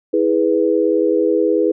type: chord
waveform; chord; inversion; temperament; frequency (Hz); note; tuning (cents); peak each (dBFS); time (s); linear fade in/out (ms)
sine; E major; none; equal with one note detuned; 324.3 / 415.3 / 493.9; E4 / G#4 / B4; -28 / 0 / 0; -17; 0.13-1.72; 10
effects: none